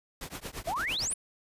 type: noise with tremolo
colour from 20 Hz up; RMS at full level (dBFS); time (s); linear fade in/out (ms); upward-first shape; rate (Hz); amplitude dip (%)
pink; -37; 0.21-1.13; 2; triangle; 8.8; 100
type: exponential sweep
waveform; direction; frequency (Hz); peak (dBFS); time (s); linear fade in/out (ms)
sine; up; 625 to 10280; -29; 0.67-1.14; 5
effects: resampled to 32000 Hz